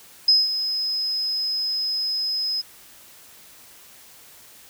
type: tone with ADSR envelope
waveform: sine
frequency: 5080 Hz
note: D#8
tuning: 35 cents sharp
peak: -11 dBFS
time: 0.28-2.62 s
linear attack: 5 ms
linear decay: 190 ms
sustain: -11 dB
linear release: 19 ms
effects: white hiss -48 dBFS RMS until 4.69 s